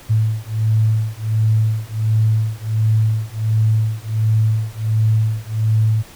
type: beating tone pair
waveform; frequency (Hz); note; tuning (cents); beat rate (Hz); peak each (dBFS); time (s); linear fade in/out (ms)
sine; 109 / 110.4; A2 / A2; -16 / +6; 1.4; -17; 0.09-6.03; 20
effects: pink hiss -42 dBFS RMS until 6.15 s